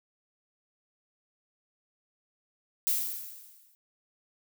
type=noise with exponential decay; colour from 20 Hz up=violet; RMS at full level=-25 dBFS; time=2.87-3.75 s; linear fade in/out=0 ms; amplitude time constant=190 ms; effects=none